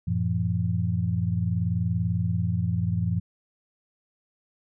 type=tone cluster; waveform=sine; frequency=92.8 / 113.4 / 170.9 Hz; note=F#2 / A#2 / F3; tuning=+6 / -47 / -37 cents; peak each=-27 dBFS; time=0.07-3.2 s; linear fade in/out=10 ms; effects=none